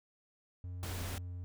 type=tone with pitch glide; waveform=triangle; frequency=89.9 to 89.02 Hz; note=F#2 to F2; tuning=-49 to +34 cents; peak=-38 dBFS; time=0.64-1.44 s; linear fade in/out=0 ms; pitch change=-17 cents; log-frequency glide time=0.85-1.3 s
type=noise; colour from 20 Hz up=pink; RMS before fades=-43 dBFS; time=0.83-1.18 s; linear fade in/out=0 ms
effects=none